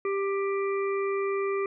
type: harmonic tone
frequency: 394.3 Hz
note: G4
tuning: 10 cents sharp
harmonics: 1 / 3 / 5 / 6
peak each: -26 / -34 / -41 / -40 dBFS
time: 0.05-1.66 s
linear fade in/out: 2 ms
effects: none